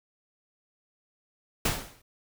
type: noise with exponential decay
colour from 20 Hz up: pink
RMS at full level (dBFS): -23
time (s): 1.65-2.02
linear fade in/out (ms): 5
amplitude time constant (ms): 80
effects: none